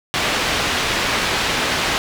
white low-pass noise, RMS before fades -20 dBFS, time 0.14-1.98 s, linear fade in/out 0 ms, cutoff 3300 Hz, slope 12 dB/octave, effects none

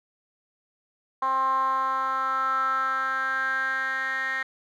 10% pulse tone with band-pass filter sweep, 264.5 Hz, C4, 19 cents sharp, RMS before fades -26 dBFS, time 1.22-4.43 s, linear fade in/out 5 ms, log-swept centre 1000 to 1900 Hz, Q 6.8, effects none

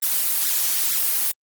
blue noise with flanger, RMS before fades -21 dBFS, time 0.02-1.32 s, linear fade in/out 10 ms, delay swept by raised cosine 0.52 to 6.12 ms, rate 2.2 Hz, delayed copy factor +0.95, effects Opus 32 kbps

